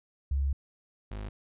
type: tone pair in turn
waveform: sine / 35% pulse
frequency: 69 / 51.75 Hz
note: C#2 / G#1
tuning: -7 / -5 cents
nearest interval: perfect fourth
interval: 498 cents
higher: first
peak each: -25 / -34 dBFS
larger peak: first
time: 0.31-0.53 / 1.11-1.29 s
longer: first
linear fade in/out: 5 ms
effects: resampled to 8000 Hz